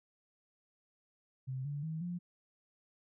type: tone with pitch steps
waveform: sine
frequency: 130.81 / 144.31 / 159.2 / 175.62 Hz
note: C3 / D3 / D#3 / F3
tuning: 0 / -30 / +40 / +10 cents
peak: -36 dBFS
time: 1.47-2.19 s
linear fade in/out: 20 ms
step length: 180 ms
effects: none